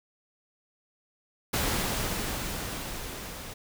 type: noise with level ramp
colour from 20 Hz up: pink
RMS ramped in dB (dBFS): -27 to -41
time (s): 1.53-3.54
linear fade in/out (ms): 10
effects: none